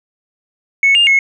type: tone with pitch steps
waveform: sine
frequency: 2205 / 2811 / 2179 Hz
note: C#7 / F7 / C#7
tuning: -10 / +11 / -30 cents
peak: -6 dBFS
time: 0.83-1.19 s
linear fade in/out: 2 ms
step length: 120 ms
effects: tanh soft clip ceiling -4 dBFS